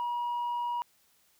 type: tone with tanh clipping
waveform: sine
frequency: 960 Hz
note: B5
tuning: 49 cents flat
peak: -30 dBFS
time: 0-0.82 s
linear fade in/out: 0 ms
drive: 1 dB
effects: white hiss -67 dBFS RMS until 1.39 s